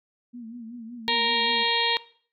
sine tone with vibrato, 233.1 Hz, A#3, in tune, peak -36 dBFS, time 0.33-1.64 s, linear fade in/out 20 ms, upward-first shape sine, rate 5.3 Hz, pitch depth 87 cents each way
harmonic tone, 466.2 Hz, A#4, in tune, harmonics 1 / 2 / 4 / 5 / 6 / 7 / 8 / 9, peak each -32 / -27 / -30 / -32 / -32 / -29 / -28 / -29 dBFS, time 1.08-1.97 s, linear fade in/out 0 ms
effects noise-tail reverb RT60 0.5 s tail -19 dB re dry

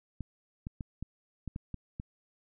clicks, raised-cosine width 5 ms, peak -25 dBFS, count 8, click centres 0.207 / 0.669 / 0.808 / 1.026 / 1.477 / 1.561 / 1.743 / 1.999 s, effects none

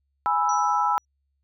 sine chord, E major, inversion first, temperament equal, 830.6 / 987.8 / 1318.5 Hz, G#5 / B5 / E6, 0 / 0 / 0 cents, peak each -24 dBFS, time 0.26-0.98 s, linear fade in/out 0 ms
sine tone with exponential decay, 5850 Hz, F#8, 21 cents flat, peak -31 dBFS, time 0.49-1.05 s, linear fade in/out 1 ms, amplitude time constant 120 ms
effects added 69 Hz sine -70 dBFS peak until 1.43 s

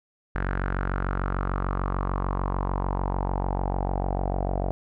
sawtooth tone with low-pass filter sweep, 46.72 Hz, F#1, 18 cents sharp, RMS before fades -27 dBFS, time 0.35-4.71 s, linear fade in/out 0 ms, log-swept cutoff 1600 to 690 Hz, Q 4.3, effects none

